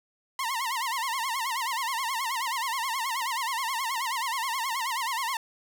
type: tone with vibrato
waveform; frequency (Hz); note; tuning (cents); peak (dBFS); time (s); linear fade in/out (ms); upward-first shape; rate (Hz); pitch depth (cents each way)
sawtooth; 990; B5; +4; -24; 0.39-5.37; 2; sine; 9.4; 180
effects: none